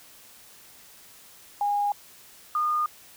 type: tone pair in turn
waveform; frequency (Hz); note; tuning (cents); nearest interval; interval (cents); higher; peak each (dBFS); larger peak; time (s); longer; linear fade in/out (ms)
sine; 818 / 1220; G#5 / D#6; -26 / -34; perfect fifth; 692; second; -22; neither; 1.61-1.92 / 2.55-2.86; neither; 2
effects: white hiss -51 dBFS RMS until 3.16 s